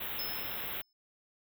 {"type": "band-stop noise", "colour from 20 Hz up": "white", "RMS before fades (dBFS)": -38, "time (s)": [0, 0.82], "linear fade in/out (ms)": 10, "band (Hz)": [3800, 12000], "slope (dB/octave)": 96}
{"type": "tone with exponential decay", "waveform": "square", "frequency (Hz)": 5230, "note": "E8", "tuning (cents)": -15, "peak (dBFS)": -36, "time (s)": [0.19, 0.93], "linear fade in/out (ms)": 2, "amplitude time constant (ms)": 160}
{"effects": []}